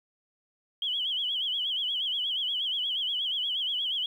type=tone with vibrato; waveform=sine; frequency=3145 Hz; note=G7; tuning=5 cents sharp; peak=-27 dBFS; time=0.82-4.06 s; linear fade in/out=2 ms; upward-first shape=sine; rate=8.4 Hz; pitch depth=120 cents each way; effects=10-bit